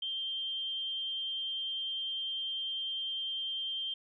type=tone with amplitude modulation; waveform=sine; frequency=3155 Hz; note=G7; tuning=10 cents sharp; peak=-32 dBFS; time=0.02-3.94 s; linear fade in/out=5 ms; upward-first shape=sine; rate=281 Hz; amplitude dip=30%; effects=none